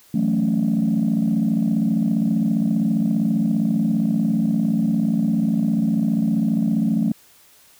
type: chord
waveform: sine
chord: F# minor seventh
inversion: third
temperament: equal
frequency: 164.81 / 185 / 220 / 277.2 Hz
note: E3 / F#3 / A3 / C#4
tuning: 0 / 0 / 0 / 0 cents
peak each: -24 / -22 / -18 / -24 dBFS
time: 0.14-7.12 s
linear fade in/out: 5 ms
effects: tanh soft clip ceiling -11 dBFS + white hiss -52 dBFS RMS until 7.79 s